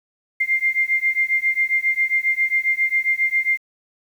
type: beating tone pair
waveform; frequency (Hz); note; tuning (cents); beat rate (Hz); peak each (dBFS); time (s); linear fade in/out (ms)
sine; 2100 / 2107.4; C7 / C7; +6 / +12; 7.4; -20; 0.4-3.58; 10
effects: 8-bit